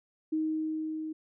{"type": "tone with level ramp", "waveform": "sine", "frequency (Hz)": 313.7, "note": "D#4", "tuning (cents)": 14, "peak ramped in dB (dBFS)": [-26, -34], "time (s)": [0.32, 1.13], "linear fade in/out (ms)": 10, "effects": []}